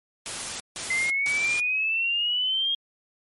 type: noise bursts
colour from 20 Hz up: white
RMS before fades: -32 dBFS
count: 3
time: 0.26-1.6 s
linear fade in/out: 0 ms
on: 340 ms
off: 160 ms
type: exponential sweep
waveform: sine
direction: up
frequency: 2054 to 3258 Hz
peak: -22 dBFS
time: 0.9-2.75 s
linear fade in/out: 5 ms
effects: MP3 48 kbps